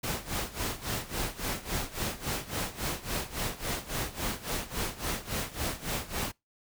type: noise with tremolo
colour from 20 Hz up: pink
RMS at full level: -31 dBFS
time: 0.03-6.32 s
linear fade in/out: 10 ms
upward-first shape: sine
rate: 3.6 Hz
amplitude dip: 85%
effects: noise-tail reverb RT60 0.2 s tail -24 dB re dry